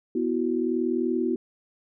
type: chord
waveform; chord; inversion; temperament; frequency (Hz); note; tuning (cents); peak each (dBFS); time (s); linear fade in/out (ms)
sine; B suspended fourth; none; equal; 246.9 / 329.6 / 370; B3 / E4 / F#4; 0 / 0 / 0; -27; 0.15-1.36; 5
effects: none